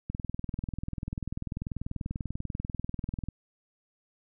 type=click train; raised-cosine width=5 ms; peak=-21 dBFS; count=66; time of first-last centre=0.1-3.286 s; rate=20.4 Hz; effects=none